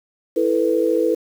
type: chord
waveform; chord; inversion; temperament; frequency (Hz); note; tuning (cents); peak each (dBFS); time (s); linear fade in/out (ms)
sine; E suspended fourth; none; equal; 329.6 / 440 / 493.9; E4 / A4 / B4; 0 / 0 / 0; -20 / -20 / -19; 0.36-1.15; 10
effects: 7-bit